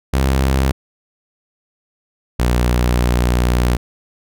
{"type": "tone pair in turn", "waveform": "sawtooth", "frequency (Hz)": [66.5, 60.66], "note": ["C2", "B1"], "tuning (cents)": [29, -30], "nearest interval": "major second", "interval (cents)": 159, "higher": "first", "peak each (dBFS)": -9, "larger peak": "neither", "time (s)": [[0.13, 0.72], [2.39, 3.77]], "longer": "second", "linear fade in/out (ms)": 10, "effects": []}